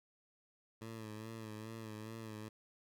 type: tone with vibrato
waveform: 15% pulse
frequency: 110.2 Hz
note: A2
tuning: 3 cents sharp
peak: -39 dBFS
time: 0.81-2.49 s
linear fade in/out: 10 ms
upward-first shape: sine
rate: 2.4 Hz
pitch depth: 50 cents each way
effects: none